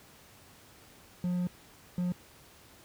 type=tone bursts at uneven times; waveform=triangle; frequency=178.5 Hz; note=F3; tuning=38 cents sharp; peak=-26 dBFS; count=2; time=1.24-1.47 / 1.98-2.12 s; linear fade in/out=0 ms; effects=pink hiss -56 dBFS RMS until 2.84 s + high-pass 60 Hz 12 dB/octave